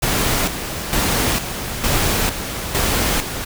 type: noise with tremolo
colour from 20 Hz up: pink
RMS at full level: -18 dBFS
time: 0.02-3.45 s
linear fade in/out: 10 ms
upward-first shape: square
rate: 1.1 Hz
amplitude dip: 60%
effects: none